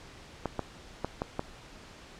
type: clicks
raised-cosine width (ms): 1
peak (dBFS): -16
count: 5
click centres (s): 0.457 / 0.593 / 1.046 / 1.219 / 1.394
effects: pink hiss -50 dBFS RMS until 2.19 s + low-pass 6000 Hz 12 dB/octave